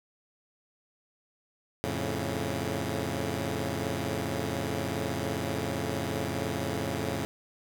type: chord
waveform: 10% pulse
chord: F augmented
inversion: none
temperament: equal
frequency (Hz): 87.31 / 110 / 138.59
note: F2 / A2 / C#3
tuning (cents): 0 / 0 / 0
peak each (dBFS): -26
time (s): 1.84-7.25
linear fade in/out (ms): 0
effects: none